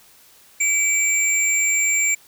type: tone pair together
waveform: sine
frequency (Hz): 2304 / 7315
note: D7 / A#8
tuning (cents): -34 / -34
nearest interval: octave + minor sixth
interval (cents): 2000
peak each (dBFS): -17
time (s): 0.6-2.15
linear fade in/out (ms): 10
effects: tanh soft clip ceiling -13 dBFS + white hiss -51 dBFS RMS until 2.27 s